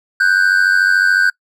triangle tone pair together, 1483.2 / 1577 Hz, F#6 / G6, +4 / +10 cents, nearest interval minor second, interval 106 cents, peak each -11 dBFS, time 0.2-1.3 s, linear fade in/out 5 ms, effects noise-tail reverb RT60 0.1 s tail -25 dB re dry

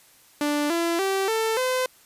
sawtooth tone with pitch steps, 293.7 / 337.4 / 387.5 / 445.2 / 511.4 Hz, D4 / E4 / G4 / A4 / C5, 0 / +40 / -20 / +20 / -40 cents, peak -18 dBFS, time 0.41-1.86 s, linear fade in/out 2 ms, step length 290 ms, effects white hiss -55 dBFS RMS until 2.05 s + resampled to 32000 Hz

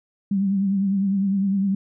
sine tone with vibrato, 196 Hz, G3, in tune, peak -18 dBFS, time 0.31-1.75 s, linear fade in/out 5 ms, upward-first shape triangle, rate 9.9 Hz, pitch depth 63 cents each way, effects none

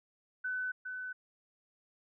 sine tone with echo, 1506 Hz, F#6, 30 cents sharp, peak -33 dBFS, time 0.44-0.72 s, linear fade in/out 10 ms, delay 410 ms, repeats 1, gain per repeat -5 dB, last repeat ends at 1.13 s, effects none

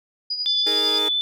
sine tone with tremolo, 4912 Hz, D#8, 23 cents flat, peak -21 dBFS, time 0.3-0.99 s, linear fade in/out 5 ms, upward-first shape triangle, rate 11 Hz, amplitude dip 65%
sine tone with vibrato, 3497 Hz, A7, 11 cents flat, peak -19 dBFS, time 0.46-1.21 s, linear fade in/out 0 ms, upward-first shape square, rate 5.9 Hz, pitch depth 9 cents each way
sawtooth chord, D# suspended fourth, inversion none, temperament equal, 311.1 / 415.3 / 466.2 Hz, D#4 / G#4 / A#4, 0 / 0 / 0 cents, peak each -28 / -25 / -28 dBFS, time 0.66-1.09 s, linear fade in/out 10 ms
effects none

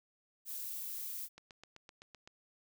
violet noise, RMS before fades -42 dBFS, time 0.45-1.29 s, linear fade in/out 50 ms
click train, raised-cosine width 0.2 ms, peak -35 dBFS, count 8, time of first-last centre 1.38-2.275 s, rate 7.82 Hz
effects none

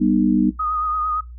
sine chord, G augmented, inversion none, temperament just, 196 / 245 / 306.2 Hz, G3 / B3 / D#4, 0 / -14 / -28 cents, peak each -19 / -18 / -18 dBFS, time 0-0.51 s, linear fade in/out 20 ms
sine tone with vibrato, 1244 Hz, D#6, 1 cent flat, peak -19 dBFS, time 0.59-1.21 s, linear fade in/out 10 ms, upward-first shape sine, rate 8.8 Hz, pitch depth 30 cents each way
effects noise-tail reverb RT60 0.2 s tail -19 dB re dry + added 60 Hz sine -34 dBFS peak until 1.38 s

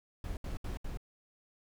brown noise bursts, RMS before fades -38 dBFS, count 4, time 0.24-0.973 s, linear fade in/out 2 ms, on 130 ms, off 71 ms, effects none

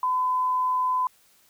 sine tone, 1012 Hz, B5, 42 cents sharp, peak -21 dBFS, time 0.03-1.07 s, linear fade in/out 2 ms, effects white hiss -60 dBFS RMS until 1.49 s

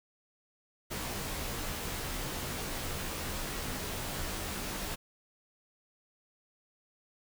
pink noise with comb filter, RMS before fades -37 dBFS, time 0.9-4.96 s, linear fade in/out 20 ms, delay 18 ms, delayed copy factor -0.8, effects none

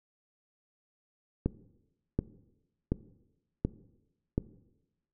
click train, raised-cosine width 3 ms, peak -14 dBFS, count 5, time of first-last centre 1.46-4.38 s, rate 1.37 Hz, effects noise-tail reverb RT60 1.0 s tail -18 dB re dry

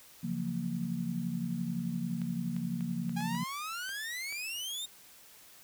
sine chord, Gb major seventh, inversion second, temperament just, 138.75 / 173.43 / 185 / 231.2 Hz, Db3 / F3 / Gb3 / Bb3, +2 / -12 / 0 / -14 cents, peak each -41 / -35 / -41 / -36 dBFS, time 0.23-3.44 s, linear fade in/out 10 ms
clicks, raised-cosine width 0.3 ms, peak -34 dBFS, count 8, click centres 2.217 / 2.565 / 2.808 / 3.094 / 3.206 / 3.35 / 3.892 / 4.325 s
sawtooth exponential sweep, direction up, 806 to 3729 Hz, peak -33 dBFS, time 3.16-4.86 s, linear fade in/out 10 ms
effects white hiss -56 dBFS RMS until 5.63 s

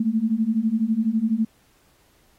sine beating tone pair, 215 / 227 Hz, A3 / A#3, -40 / -46 cents, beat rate 12 Hz, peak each -23 / -21 dBFS, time 0-1.45 s, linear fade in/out 5 ms, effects pink hiss -61 dBFS RMS until 2.38 s + AAC 48 kbps

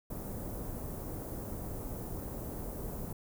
pink band-stop noise, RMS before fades -40 dBFS, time 0.1-3.13 s, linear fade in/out 5 ms, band 620 to 16000 Hz, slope 12 dB/octave, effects none

